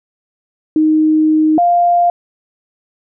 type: tone pair in turn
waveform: sine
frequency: 311.1 / 698.4 Hz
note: D#4 / F5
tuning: 0 / 0 cents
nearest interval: octave + major second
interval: 1400 cents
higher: second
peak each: -8 dBFS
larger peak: neither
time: 0.76-1.58 / 1.58-2.1 s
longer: first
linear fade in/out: 2 ms
effects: none